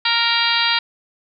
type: harmonic tone with a mistuned harmonic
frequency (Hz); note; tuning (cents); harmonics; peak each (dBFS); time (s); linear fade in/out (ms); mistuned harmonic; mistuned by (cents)
466.2; A#4; 0; 2 / 3 / 4 / 5 / 6 / 7 / 8 / 9 / 10; -24 / -24 / -24 / -24 / -24 / -24 / -24 / -24 / -24; 0.05-0.79; 5; 9; -62
effects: none